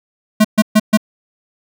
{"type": "tone bursts", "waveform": "square", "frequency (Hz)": 214.9, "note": "A3", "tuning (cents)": -41, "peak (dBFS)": -7, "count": 4, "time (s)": [0.4, 0.974], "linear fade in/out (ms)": 10, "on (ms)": 46, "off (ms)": 130, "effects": []}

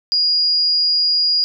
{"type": "tone", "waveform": "sine", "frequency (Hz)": 4867, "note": "D#8", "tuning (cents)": -39, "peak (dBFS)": -13, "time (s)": [0.12, 1.44], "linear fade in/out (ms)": 0, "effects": []}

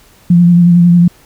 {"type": "tone with vibrato", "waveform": "sine", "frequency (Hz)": 173.7, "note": "F3", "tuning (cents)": -9, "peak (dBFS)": -3, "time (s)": [0.3, 1.08], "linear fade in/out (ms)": 5, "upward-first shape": "sine", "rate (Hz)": 11, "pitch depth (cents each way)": 27, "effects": ["pink hiss -45 dBFS RMS until 1.25 s"]}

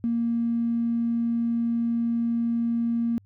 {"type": "tone", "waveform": "triangle", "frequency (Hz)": 233.1, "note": "A#3", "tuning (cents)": 0, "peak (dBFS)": -18, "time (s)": [0.04, 3.18], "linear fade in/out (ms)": 0, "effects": ["tanh soft clip ceiling -20 dBFS", "added 99 Hz sine -53 dBFS peak until 3.25 s"]}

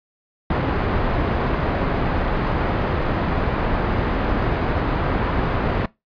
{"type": "low-pass noise", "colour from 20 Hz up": "pink", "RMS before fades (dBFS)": -21, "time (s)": [0.5, 5.86], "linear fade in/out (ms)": 5, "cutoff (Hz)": 1500, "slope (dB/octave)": 12, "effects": ["noise-tail reverb RT60 0.2 s tail -21 dB re dry", "resampled to 11025 Hz"]}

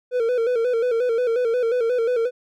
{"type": "tone with vibrato", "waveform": "triangle", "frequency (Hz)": 477, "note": "A#4", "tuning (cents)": 40, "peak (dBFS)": -16, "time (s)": [0.11, 2.31], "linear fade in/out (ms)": 50, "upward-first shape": "square", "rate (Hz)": 5.6, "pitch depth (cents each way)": 75, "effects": []}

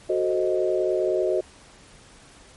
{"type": "chord", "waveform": "sine", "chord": "F# diminished seventh", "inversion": "none", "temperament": "equal", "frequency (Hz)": [370, 440, 523.3, 622.3], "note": ["F#4", "A4", "C5", "Eb5"], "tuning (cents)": [0, 0, 0, 0], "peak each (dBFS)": [-23, -29, -28, -25], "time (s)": [0.09, 1.41], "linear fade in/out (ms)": 10, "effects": ["pink hiss -50 dBFS RMS until 2.56 s", "MP3 48 kbps"]}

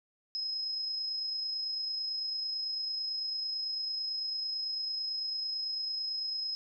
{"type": "tone with amplitude modulation", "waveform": "sine", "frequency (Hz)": 5120, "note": "D#8", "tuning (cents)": 49, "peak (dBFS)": -31, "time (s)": [0.35, 6.55], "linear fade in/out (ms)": 0, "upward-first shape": "sine", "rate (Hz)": 29, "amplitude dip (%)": 30, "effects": []}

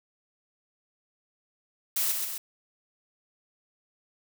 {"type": "noise with echo", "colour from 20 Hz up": "blue", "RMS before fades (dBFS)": -27, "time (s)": [1.96, 2.12], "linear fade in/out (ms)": 5, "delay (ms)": 130, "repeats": 2, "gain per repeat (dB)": -4, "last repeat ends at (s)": 2.38, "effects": []}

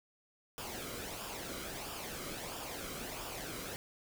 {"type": "noise with flanger", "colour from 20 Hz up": "pink", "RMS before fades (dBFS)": -43, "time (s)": [0.58, 3.76], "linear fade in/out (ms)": 0, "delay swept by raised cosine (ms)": [0.48, 1.15], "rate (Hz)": 1.5, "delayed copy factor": -0.55, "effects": []}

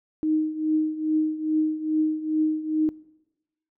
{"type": "tone with tremolo", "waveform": "sine", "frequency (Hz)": 311.1, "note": "D#4", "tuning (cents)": 0, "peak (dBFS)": -18, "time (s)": [0.23, 2.89], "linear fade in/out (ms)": 0, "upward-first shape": "triangle", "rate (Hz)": 2.4, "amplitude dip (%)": 85, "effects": ["noise-tail reverb RT60 1.0 s tail -22 dB re dry"]}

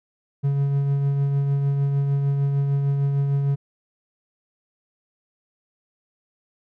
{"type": "tone with tremolo", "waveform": "triangle", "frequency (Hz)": 140, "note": "C#3", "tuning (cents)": 18, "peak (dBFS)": -15, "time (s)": [0.43, 3.56], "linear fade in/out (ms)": 20, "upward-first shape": "triangle", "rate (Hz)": 6.6, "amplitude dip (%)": 35, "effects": []}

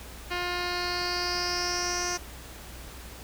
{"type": "tone with low-pass filter sweep", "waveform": "10% pulse", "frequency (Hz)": 354.5, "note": "F4", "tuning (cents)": 26, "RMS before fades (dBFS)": -30, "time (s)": [0.3, 2.18], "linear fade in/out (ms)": 20, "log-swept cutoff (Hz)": [3600, 6300], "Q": 6.3, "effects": ["added 60 Hz sine -45 dBFS peak until 3.23 s", "pink hiss -45 dBFS RMS until 3.23 s"]}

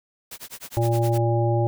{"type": "noise with tremolo", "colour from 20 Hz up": "white", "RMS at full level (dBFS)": -36, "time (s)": [0.31, 1.18], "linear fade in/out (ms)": 5, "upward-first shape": "sine", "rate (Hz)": 9.7, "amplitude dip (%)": 100}
{"type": "harmonic tone", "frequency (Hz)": 116.54, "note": "A#2", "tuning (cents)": 0, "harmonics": [1, 3, 5, 7], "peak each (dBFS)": [-20, -25, -27, -28], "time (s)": [0.77, 1.67], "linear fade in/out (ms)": 0}
{"effects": []}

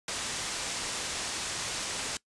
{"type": "low-pass noise", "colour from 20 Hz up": "white", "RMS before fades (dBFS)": -35, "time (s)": [0.08, 2.17], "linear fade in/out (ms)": 2, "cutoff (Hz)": 8400, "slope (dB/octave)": 24, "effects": ["noise-tail reverb RT60 0.1 s tail -21 dB re dry", "resampled to 24000 Hz"]}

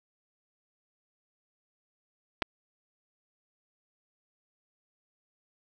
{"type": "clicks", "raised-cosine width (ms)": 0.3, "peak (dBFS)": -12, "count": 2, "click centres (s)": [2.421, 2.424], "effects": []}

